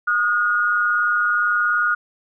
sine tone pair together, 1238 / 1439.3 Hz, D#6 / F#6, -9 / -48 cents, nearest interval minor third, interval 261 cents, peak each -22 / -17 dBFS, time 0.07-1.95 s, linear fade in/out 10 ms, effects none

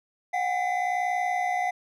triangle tone cluster, 726 / 787 / 2022 Hz, F#5 / G5 / B6, -33 / +7 / +40 cents, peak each -24 / -29 / -30 dBFS, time 0.33-1.71 s, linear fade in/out 10 ms, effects none

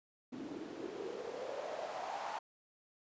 white noise with band-pass filter sweep, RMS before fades -43 dBFS, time 0.32-2.39 s, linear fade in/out 10 ms, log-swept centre 270 to 880 Hz, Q 4.6, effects resampled to 16000 Hz

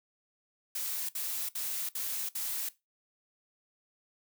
blue noise bursts, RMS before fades -35 dBFS, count 5, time 0.75-2.69 s, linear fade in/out 5 ms, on 340 ms, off 60 ms, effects noise-tail reverb RT60 0.2 s tail -17 dB re dry

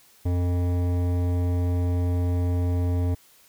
sine tone with hard clipping, 88.5 Hz, F2, 23 cents sharp, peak -23 dBFS, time 0.25-3.15 s, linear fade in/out 10 ms, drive 14 dB, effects white hiss -56 dBFS RMS until 3.48 s

